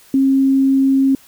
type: tone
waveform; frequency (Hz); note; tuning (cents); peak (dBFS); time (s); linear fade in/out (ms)
sine; 269.4; C#4; -49; -10; 0.14-1.15; 2
effects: white hiss -47 dBFS RMS until 1.27 s